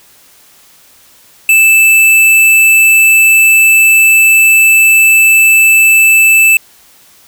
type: tone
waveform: square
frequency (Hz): 2637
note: E7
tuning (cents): 0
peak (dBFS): -4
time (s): 1.49-6.57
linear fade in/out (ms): 2
effects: white hiss -43 dBFS RMS until 7.27 s